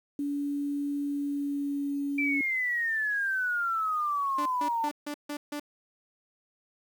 sine tone with pitch glide, 285.7 to 282.7 Hz, D4 to C#4, -48 to +34 cents, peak -28 dBFS, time 0.19-2.41 s, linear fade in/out 2 ms, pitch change -18 cents, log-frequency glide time 1.04-1.92 s
sine exponential sweep, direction down, 2349 to 886 Hz, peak -26 dBFS, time 2.18-4.89 s, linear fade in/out 5 ms
sawtooth tone bursts, 293.1 Hz, D4, 3 cents flat, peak -29 dBFS, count 6, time 4.38-5.598 s, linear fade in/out 5 ms, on 78 ms, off 150 ms
effects 9-bit

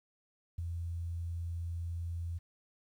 sine tone with ADSR envelope, 84.9 Hz, F2, 48 cents flat, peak -31 dBFS, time 0.58-2.39 s, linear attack 9 ms, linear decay 8 ms, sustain -4 dB, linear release 18 ms, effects 11-bit

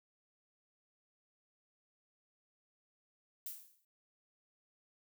violet noise with exponential decay, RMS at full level -41 dBFS, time 3.46-3.85 s, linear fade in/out 2 ms, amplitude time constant 83 ms, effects none

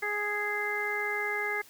harmonic tone, 415.3 Hz, G#4, in tune, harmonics 1 / 2 / 3 / 4 / 5, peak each -36 / -38 / -40 / -34 / -32 dBFS, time 0.02-1.62 s, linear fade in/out 10 ms, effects white hiss -55 dBFS RMS until 1.69 s

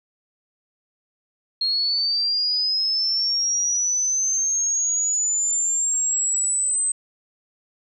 sine linear sweep, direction up, 4238 to 8230 Hz, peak -19 dBFS, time 1.61-6.92 s, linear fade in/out 5 ms, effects 10-bit

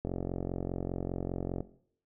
click train, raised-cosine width 2 ms, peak -20 dBFS, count 71, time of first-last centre 0.05-1.606 s, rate 45 Hz, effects noise-tail reverb RT60 0.6 s tail -17 dB re dry

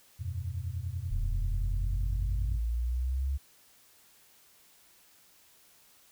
sine chord, E suspended second, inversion none, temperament just, 82.41 / 92.71 / 123.61 Hz, E2 / F#2 / B2, 0 / +4 / +2 cents, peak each -37 / -35 / -39 dBFS, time 0.19-2.59 s, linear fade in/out 20 ms
sine exponential sweep, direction up, 36.71 to 69.3 Hz, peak -27 dBFS, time 1.1-3.38 s, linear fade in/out 20 ms
effects tanh soft clip ceiling -21 dBFS + white hiss -61 dBFS RMS until 6.11 s

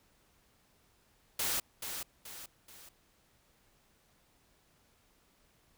white noise with echo, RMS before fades -33 dBFS, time 1.39-1.6 s, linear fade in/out 5 ms, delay 430 ms, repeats 3, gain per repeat -7 dB, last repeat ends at 2.89 s, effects pink hiss -69 dBFS RMS until 5.77 s

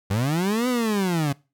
30% pulse linear two-way sweep, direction up then down, 91.9 to 255.5 to 135.7 Hz, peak -18 dBFS, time 0.1-1.33 s, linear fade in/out 10 ms, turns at 0.68 s, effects noise-tail reverb RT60 0.3 s tail -23 dB re dry

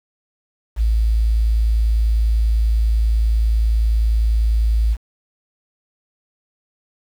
sine tone with quantisation, 55.1 Hz, A1, 3 cents sharp, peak -13 dBFS, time 0.76-4.97 s, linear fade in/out 50 ms, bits 7, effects none

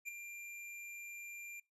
square tone with ADSR envelope, 2382 Hz, D7, 24 cents sharp, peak -39 dBFS, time 0.05-1.6 s, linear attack 35 ms, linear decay 6 ms, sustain -8 dB, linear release 5 ms, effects noise-tail reverb RT60 0.2 s tail -22 dB re dry + resampled to 32000 Hz

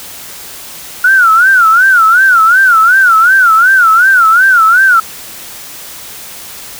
sine tone with vibrato, 1430 Hz, F6, 41 cents sharp, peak -3 dBFS, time 1.04-5 s, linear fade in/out 5 ms, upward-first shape sine, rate 2.7 Hz, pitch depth 170 cents each way, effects white hiss -28 dBFS RMS until 6.79 s

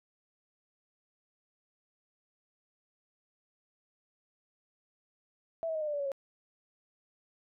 sine tone with pitch steps, 659.3 / 642 / 625.2 / 608.8 / 592.8 / 577.3 / 562.1 / 547.4 Hz, E5 / E5 / D#5 / D#5 / D5 / D5 / C#5 / C#5, 0 / -46 / +8 / -38 / +16 / -30 / +24 / -22 cents, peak -31 dBFS, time 5.63-6.118 s, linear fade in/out 0 ms, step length 61 ms, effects none

